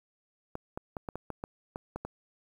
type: clicks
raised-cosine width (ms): 1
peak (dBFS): -22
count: 10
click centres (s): 0.554 / 0.775 / 0.968 / 1.088 / 1.156 / 1.303 / 1.439 / 1.759 / 1.96 / 2.05
effects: 9-bit